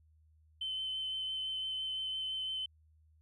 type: tone with vibrato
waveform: sine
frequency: 3064 Hz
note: G7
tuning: 40 cents flat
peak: -34 dBFS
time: 0.61-2.66 s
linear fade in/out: 5 ms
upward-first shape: triangle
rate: 5.9 Hz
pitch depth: 13 cents each way
effects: tanh soft clip ceiling -30 dBFS + added 78 Hz sine -63 dBFS peak until 3.21 s